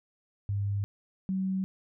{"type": "tone pair in turn", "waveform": "sine", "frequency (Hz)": [100.6, 189.8], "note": ["G2", "F#3"], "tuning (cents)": [45, 44], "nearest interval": "major seventh", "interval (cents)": 1099, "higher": "second", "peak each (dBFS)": -27, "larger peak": "neither", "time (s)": [[0.49, 0.84], [1.29, 1.64]], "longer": "neither", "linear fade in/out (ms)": 0, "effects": []}